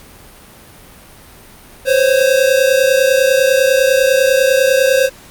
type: tone pair together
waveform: square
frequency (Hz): 515 / 545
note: C5 / C#5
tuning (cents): -28 / -29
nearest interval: minor second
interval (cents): 99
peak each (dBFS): -13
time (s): 1.85-5.1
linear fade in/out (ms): 50
effects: pink hiss -40 dBFS RMS until 5.3 s + Opus 48 kbps